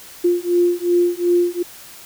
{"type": "beating tone pair", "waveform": "sine", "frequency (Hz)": [349.2, 351.9], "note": ["F4", "F4"], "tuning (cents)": [0, 13], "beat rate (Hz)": 2.7, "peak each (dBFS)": -17, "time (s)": [0.24, 1.63], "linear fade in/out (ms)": 10, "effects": ["white hiss -40 dBFS RMS until 2.05 s"]}